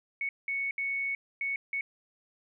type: tone bursts at uneven times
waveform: sine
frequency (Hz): 2217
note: C#7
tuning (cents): 0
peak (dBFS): -29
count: 5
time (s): 0.21-0.29 / 0.48-0.71 / 0.78-1.15 / 1.41-1.56 / 1.73-1.81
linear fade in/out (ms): 2
effects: none